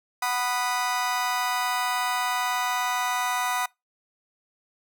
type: chord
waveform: 30% pulse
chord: B major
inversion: second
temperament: just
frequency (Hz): 740.8 / 987.8 / 1234.7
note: F#5 / B5 / D#6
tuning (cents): +2 / 0 / -14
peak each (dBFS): -26 / -25 / -28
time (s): 0.22-3.66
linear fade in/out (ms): 5
effects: noise-tail reverb RT60 0.2 s tail -24 dB re dry